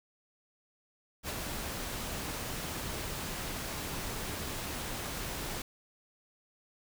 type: noise with ADSR envelope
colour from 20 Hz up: pink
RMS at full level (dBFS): -35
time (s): 1.23-5.62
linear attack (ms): 58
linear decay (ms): 33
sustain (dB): -3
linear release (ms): 3
effects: none

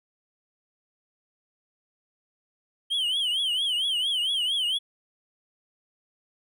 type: tone with vibrato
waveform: triangle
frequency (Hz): 3104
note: G7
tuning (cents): -18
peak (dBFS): -22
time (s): 2.9-4.79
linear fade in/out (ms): 20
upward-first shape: triangle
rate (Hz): 4.4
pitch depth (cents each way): 170
effects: none

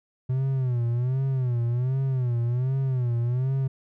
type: tone with vibrato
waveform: triangle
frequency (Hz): 126.1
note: B2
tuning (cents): +36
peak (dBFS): -20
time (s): 0.29-3.68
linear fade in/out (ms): 10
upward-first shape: sine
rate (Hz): 1.3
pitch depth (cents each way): 120
effects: none

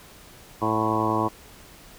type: harmonic tone with a mistuned harmonic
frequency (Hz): 109.8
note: A2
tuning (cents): -3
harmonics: 1 / 2 / 3 / 4 / 5 / 6 / 7 / 8 / 9 / 10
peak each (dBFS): -31 / -31 / -27 / -32 / -33 / -33 / -32 / -32 / -27 / -29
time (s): 0.61-1.29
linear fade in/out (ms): 20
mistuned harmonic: 7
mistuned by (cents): -23
effects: pink hiss -48 dBFS RMS until 1.98 s

